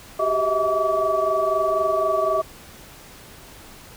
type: tone cluster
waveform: sine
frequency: 378.9 / 399.9 / 636 / 660 / 1146 Hz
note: F#4 / G4 / D#5 / E5 / D6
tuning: +41 / +35 / +38 / +2 / -43 cents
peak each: -29 / -29 / -21 / -28 / -23 dBFS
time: 0.19-2.42 s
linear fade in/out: 10 ms
effects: pink hiss -44 dBFS RMS until 3.96 s